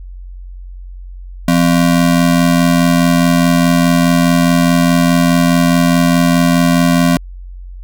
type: ring-modulated tone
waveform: square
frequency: 215 Hz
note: A3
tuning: 40 cents flat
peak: -6 dBFS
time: 1.48-7.17 s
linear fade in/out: 2 ms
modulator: 42.4 Hz
effects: added 45 Hz sine -27 dBFS peak until 7.83 s